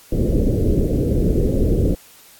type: low-pass noise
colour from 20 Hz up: pink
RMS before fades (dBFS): -17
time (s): 0.12-1.95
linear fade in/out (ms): 5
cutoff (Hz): 520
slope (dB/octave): 48
effects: white hiss -47 dBFS RMS until 2.39 s + AAC 64 kbps